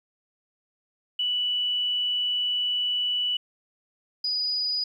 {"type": "tone pair in turn", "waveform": "sine", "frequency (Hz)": [2960, 4938], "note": ["F#7", "D#8"], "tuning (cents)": [0, -14], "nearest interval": "major sixth", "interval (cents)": 886, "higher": "second", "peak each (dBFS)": [-23, -24], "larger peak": "first", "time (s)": [[1.19, 3.37], [4.24, 4.84]], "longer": "first", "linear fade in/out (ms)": 5, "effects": ["10-bit"]}